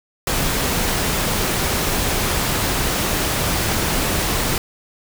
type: noise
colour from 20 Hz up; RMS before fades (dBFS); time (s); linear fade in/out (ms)
pink; -20; 0.27-4.58; 2
effects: none